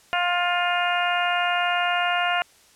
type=harmonic tone; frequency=352.7 Hz; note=F4; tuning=17 cents sharp; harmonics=2 / 3 / 4 / 5 / 6 / 7 / 8; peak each=-24 / -30 / -26 / -31 / -33 / -31 / -29 dBFS; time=0.13-2.42 s; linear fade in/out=0 ms; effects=white hiss -55 dBFS RMS until 2.75 s + low-pass 10000 Hz 12 dB/octave